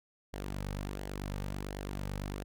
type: tone with flanger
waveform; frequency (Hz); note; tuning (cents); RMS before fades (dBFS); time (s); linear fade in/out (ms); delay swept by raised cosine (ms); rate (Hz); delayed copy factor
sawtooth; 49; G1; 0; -39; 0.33-2.44; 10; 0.78 to 2.98; 1.4; -0.5
effects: none